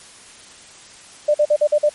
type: tone bursts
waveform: sine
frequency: 596 Hz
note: D5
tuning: 25 cents sharp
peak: -11 dBFS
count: 6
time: 1.28-1.894 s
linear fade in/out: 10 ms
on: 64 ms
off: 46 ms
effects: white hiss -43 dBFS RMS until 1.94 s + MP3 48 kbps